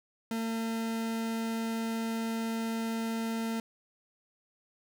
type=tone; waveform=40% pulse; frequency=226.3 Hz; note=A3; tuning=49 cents sharp; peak=-30 dBFS; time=0.31-3.6 s; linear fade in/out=2 ms; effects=none